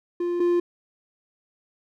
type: tone pair in turn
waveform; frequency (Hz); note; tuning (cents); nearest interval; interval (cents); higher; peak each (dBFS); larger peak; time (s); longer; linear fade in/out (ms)
triangle; 349.2 / 349.2; F4 / F4; 0 / 0; unison; 0; neither; -21 / -16; second; 0.2-0.4 / 0.4-0.6; neither; 5
effects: none

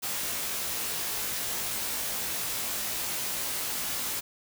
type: noise with comb filter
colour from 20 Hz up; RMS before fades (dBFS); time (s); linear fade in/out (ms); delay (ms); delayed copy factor
white; -32; 0.02-4.21; 20; 19; +0.9
effects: none

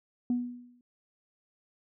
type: tone with exponential decay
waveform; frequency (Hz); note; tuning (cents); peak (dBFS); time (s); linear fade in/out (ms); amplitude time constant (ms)
sine; 244.5; B3; -17; -22; 0.3-0.81; 2; 110
effects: tanh soft clip ceiling -21 dBFS

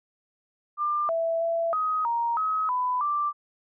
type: tone with pitch steps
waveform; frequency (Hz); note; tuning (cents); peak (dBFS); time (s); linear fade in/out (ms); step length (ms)
sine; 1194 / 661 / 668 / 1258 / 936 / 1274 / 999 / 1177; D6 / E5 / E5 / D#6 / A#5 / D#6 / B5 / D6; +28 / +5 / +23 / +19 / +7 / +41 / +20 / +3; -23; 0.77-3.33; 50; 320
effects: none

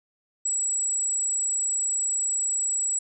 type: tone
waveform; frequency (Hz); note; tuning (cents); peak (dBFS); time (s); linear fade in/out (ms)
sine; 7790; B8; -25; -23; 0.45-2.99; 5
effects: none

